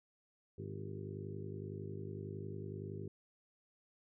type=harmonic tone with a mistuned harmonic; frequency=50.9 Hz; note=G#1; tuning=34 cents flat; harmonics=2 / 3 / 4 / 5 / 6 / 7 / 8 / 9; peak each=-46 / -48 / -52 / -56 / -55 / -52 / -49 / -58 dBFS; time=0.58-3.08 s; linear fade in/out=5 ms; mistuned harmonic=8; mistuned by=-50 cents; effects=none